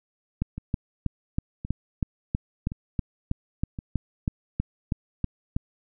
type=two click trains; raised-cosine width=5 ms; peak=-21 / -12 dBFS; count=4 / 17; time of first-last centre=0.58-3.789 / 0.42-5.565 s; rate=0.935 / 3.11 Hz; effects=none